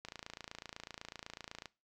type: click train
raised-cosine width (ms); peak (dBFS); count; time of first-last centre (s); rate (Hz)
0.2; -27; 46; 0.05-1.657; 28
effects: noise-tail reverb RT60 0.3 s tail -21 dB re dry